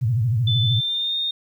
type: tone with vibrato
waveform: sine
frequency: 116.54 Hz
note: A#2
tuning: in tune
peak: -17 dBFS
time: 0.01-0.81 s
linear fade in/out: 20 ms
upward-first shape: sine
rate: 13 Hz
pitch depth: 190 cents each way
type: tone with pitch glide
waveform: sine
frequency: 3520 to 3669 Hz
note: A7 to A#7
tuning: 0 to -28 cents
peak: -21 dBFS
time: 0.47-1.31 s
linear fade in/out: 5 ms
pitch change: +72 cents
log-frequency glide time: 0.65-1.16 s
effects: 9-bit